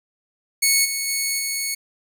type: tone with level steps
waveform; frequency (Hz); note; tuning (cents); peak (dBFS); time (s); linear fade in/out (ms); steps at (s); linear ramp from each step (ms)
10% pulse; 2208; C#7; -7; -6 / -14 / -12 / -14; 0.62-1.75; 10; 0.84 / 1.07 / 1.38; 20
effects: none